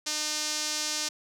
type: tone with band-pass filter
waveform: sawtooth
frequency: 303.4 Hz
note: D#4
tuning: 44 cents flat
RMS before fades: -31 dBFS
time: 0.06-1.09 s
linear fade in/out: 10 ms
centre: 5700 Hz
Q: 2
effects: none